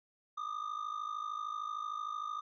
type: ring-modulated tone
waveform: triangle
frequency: 1215 Hz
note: D#6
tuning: 42 cents flat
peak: -32 dBFS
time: 0.37-2.41 s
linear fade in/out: 10 ms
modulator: 26.6 Hz
effects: resampled to 16000 Hz